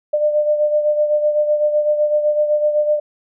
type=beating tone pair; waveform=sine; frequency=598 / 605.9 Hz; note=D5 / D#5; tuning=+31 / -46 cents; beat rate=7.9 Hz; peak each=-14 / -22 dBFS; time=0.13-3 s; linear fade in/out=10 ms; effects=none